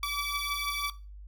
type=beating tone pair; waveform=15% pulse; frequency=1148 / 1154.1 Hz; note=D6 / D6; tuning=-40 / -31 cents; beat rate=6.1 Hz; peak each=-28 / -26 dBFS; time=0.03-0.9 s; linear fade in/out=2 ms; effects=noise-tail reverb RT60 0.3 s tail -17 dB re dry + added 50 Hz sine -43 dBFS peak until 1.27 s